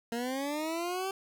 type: linear sweep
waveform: 20% pulse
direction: up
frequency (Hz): 229 to 390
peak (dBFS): -27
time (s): 0.12-1.11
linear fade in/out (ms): 2
effects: none